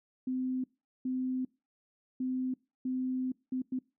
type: tone bursts at uneven times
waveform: sine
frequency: 256.9 Hz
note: C4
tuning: 32 cents flat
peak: -30 dBFS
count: 6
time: 0.27-0.64 / 1.05-1.45 / 2.2-2.54 / 2.85-3.32 / 3.52-3.62 / 3.72-3.79 s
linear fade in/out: 5 ms
effects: noise-tail reverb RT60 0.3 s tail -24 dB re dry